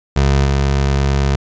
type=tone with level steps; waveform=25% pulse; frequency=69 Hz; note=C#2; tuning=7 cents flat; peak=-7 / -9 dBFS; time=0.16-1.36 s; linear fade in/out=5 ms; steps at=0.44 s; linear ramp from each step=20 ms; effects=resampled to 16000 Hz